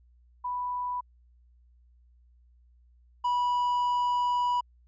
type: tone pair in turn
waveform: sine / triangle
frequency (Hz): 987.8 / 978.7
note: B5 / B5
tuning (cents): 0 / -16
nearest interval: unison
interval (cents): 16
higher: first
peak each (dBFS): -29 / -22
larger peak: second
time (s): 0.44-1.01 / 3.24-4.61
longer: second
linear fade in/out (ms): 10
effects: added 60 Hz sine -57 dBFS peak until 4.87 s + resampled to 16000 Hz